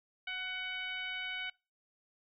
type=tone with frequency modulation; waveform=sine; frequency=2244 Hz; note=C#7; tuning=21 cents sharp; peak=-36 dBFS; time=0.27-1.5 s; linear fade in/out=5 ms; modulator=754 Hz; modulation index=1.3; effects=noise-tail reverb RT60 0.3 s tail -24 dB re dry

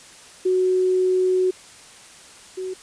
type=tone pair in turn; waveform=sine; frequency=370 / 373.4 Hz; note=F#4 / F#4; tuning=0 / +16 cents; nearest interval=unison; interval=16 cents; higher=second; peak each=-16 / -26 dBFS; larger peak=first; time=0.45-1.51 / 2.57-2.74 s; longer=first; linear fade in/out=10 ms; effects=white hiss -45 dBFS RMS until 2.82 s + resampled to 22050 Hz

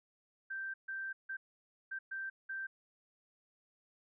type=tone bursts at uneven times; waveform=sine; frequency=1566 Hz; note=G6; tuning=2 cents flat; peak=-38 dBFS; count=6; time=0.5-0.74 / 0.88-1.13 / 1.29-1.37 / 1.91-1.99 / 2.11-2.3 / 2.49-2.67 s; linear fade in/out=10 ms; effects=none

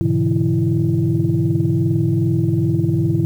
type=tone cluster; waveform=sine; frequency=104 / 124.1 / 143.5 / 166.1 / 331.6 Hz; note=G#2 / B2 / D3 / E3 / E4; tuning=+3 / +9 / -40 / +13 / +10 cents; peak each=-20 dBFS; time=0.01-3.25 s; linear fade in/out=0 ms; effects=tanh soft clip ceiling -6 dBFS + 8-bit

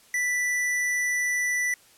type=tone; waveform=square; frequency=1975.5 Hz; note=B6; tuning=in tune; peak=-24 dBFS; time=0.14-1.74 s; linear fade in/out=2 ms; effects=white hiss -56 dBFS RMS until 1.97 s + low-pass 12000 Hz 12 dB/octave

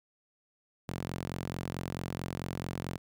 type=tone with high-pass filter; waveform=sawtooth; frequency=44.55 Hz; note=F1; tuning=35 cents sharp; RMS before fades=-38 dBFS; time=0.88-2.98 s; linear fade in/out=10 ms; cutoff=130 Hz; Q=1.2; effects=none

